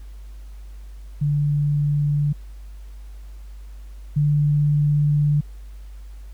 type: tone pair in turn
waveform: sine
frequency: 146.1 / 147.2 Hz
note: D3 / D3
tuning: -9 / +4 cents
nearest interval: unison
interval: 13 cents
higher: second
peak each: -17 / -15 dBFS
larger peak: second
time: 1.21-2.33 / 4.16-5.41 s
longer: second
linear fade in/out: 10 ms
effects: added 50 Hz sine -35 dBFS peak until 6.33 s + pink hiss -57 dBFS RMS until 6.33 s